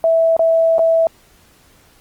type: tone with dropouts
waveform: sine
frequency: 656 Hz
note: E5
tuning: 9 cents flat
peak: -10 dBFS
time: 0.04-1.07 s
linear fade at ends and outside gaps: 1 ms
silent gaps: 0.366-0.393 / 0.783-0.792 s
effects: pink hiss -51 dBFS RMS until 2 s + Opus 32 kbps